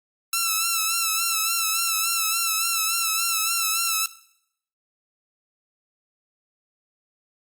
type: tone with vibrato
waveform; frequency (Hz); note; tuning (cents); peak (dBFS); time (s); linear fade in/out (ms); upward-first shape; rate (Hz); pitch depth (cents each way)
5% pulse; 1329; E6; +14; -10; 0.33-4.06; 2; sine; 3.5; 49
effects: noise-tail reverb RT60 0.7 s tail -17 dB re dry + Opus 32 kbps